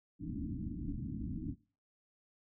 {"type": "low-pass noise", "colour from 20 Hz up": "white", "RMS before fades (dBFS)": -40, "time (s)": [0.19, 1.56], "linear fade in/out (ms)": 50, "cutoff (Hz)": 310, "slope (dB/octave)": 96, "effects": ["noise-tail reverb RT60 0.4 s tail -23 dB re dry"]}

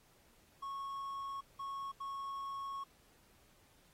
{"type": "tone bursts at uneven times", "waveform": "triangle", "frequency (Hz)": 1100, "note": "C#6", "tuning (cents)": -14, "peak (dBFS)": -38, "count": 3, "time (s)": [[0.62, 1.41], [1.59, 1.92], [2, 2.84]], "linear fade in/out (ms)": 10, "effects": ["pink hiss -68 dBFS RMS until 3.93 s", "AAC 48 kbps"]}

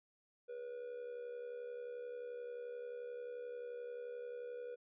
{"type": "tone with amplitude modulation", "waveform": "triangle", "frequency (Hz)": 485.3, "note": "B4", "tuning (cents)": -30, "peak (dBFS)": -39, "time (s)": [0.48, 4.76], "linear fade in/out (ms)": 20, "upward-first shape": "sine", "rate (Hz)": 71.4, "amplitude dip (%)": 60, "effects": ["resampled to 8000 Hz"]}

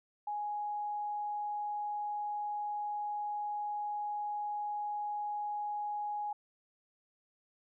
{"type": "tone", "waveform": "sine", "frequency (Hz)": 832, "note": "G#5", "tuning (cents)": 3, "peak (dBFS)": -34, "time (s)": [0.27, 6.33], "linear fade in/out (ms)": 5, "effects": []}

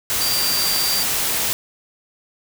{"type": "tone in noise", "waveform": "sine", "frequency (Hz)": 4699, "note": "D8", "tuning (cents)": 0, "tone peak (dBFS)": -21, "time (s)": [0.21, 1.03], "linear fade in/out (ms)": 0, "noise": "white", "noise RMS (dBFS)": -21, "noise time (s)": [0.1, 1.53], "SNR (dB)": -3, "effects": []}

